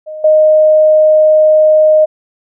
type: tone with level steps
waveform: sine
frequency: 619 Hz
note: D#5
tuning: 9 cents flat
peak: -22 / -4 dBFS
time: 0.06-2.06 s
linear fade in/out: 20 ms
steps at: 0.24 s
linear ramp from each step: 5 ms
effects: none